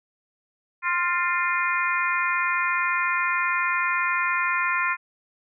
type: harmonic tone with a mistuned harmonic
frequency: 349.2 Hz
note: F4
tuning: in tune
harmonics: 3 / 4 / 5 / 6 / 7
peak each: -26 / -27 / -28 / -29 / -29 dBFS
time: 0.82-4.97 s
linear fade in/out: 50 ms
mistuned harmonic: 5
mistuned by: +39 cents
effects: none